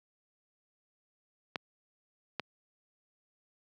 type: clicks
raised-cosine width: 0.3 ms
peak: -17 dBFS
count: 2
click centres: 1.558 / 2.397 s
effects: high-pass 150 Hz 12 dB/octave